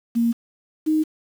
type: tone pair in turn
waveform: sine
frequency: 233.1 / 311.2 Hz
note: A#3 / D#4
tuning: 0 / 0 cents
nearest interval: perfect fourth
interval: 500 cents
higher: second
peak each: -16 dBFS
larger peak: neither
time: 0.15-0.33 / 0.86-1.04 s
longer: neither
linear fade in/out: 20 ms
effects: 7-bit